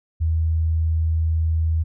sine tone, 80.6 Hz, E2, 38 cents flat, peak -17 dBFS, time 0.2-1.84 s, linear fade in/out 20 ms, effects none

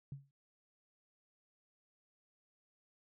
sine tone with exponential decay, 138.59 Hz, C#3, in tune, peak -39 dBFS, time 0.12-0.31 s, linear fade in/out 2 ms, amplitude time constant 41 ms, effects none

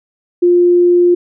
sine tone, 352 Hz, F4, 14 cents sharp, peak -6 dBFS, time 0.42-1.15 s, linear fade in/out 10 ms, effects none

